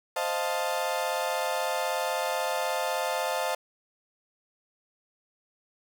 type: chord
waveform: 35% pulse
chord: F dominant seventh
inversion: second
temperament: equal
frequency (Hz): 523.3 / 622.3 / 698.5 / 880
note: C5 / Eb5 / F5 / A5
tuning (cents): 0 / 0 / 0 / 0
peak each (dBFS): -31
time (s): 0.16-3.55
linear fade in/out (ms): 5
effects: 10-bit